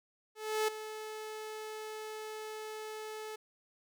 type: tone with ADSR envelope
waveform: sawtooth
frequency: 432.6 Hz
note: A4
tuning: 29 cents flat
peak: -24 dBFS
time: 0.35-3.36 s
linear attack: 330 ms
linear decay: 7 ms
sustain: -13 dB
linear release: 7 ms
effects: none